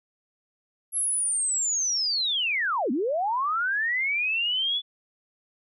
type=linear two-way sweep; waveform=sine; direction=down then up; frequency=11270 to 220 to 3470 Hz; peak=-23 dBFS; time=0.92-4.82 s; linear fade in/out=50 ms; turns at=2.91 s; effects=none